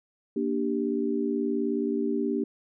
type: chord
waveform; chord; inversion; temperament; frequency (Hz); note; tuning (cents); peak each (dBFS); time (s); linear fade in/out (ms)
sine; G minor; first; just; 235.2 / 294 / 392; Bb3 / D4 / G4; +16 / +2 / 0; -29; 0.36-2.44; 5
effects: none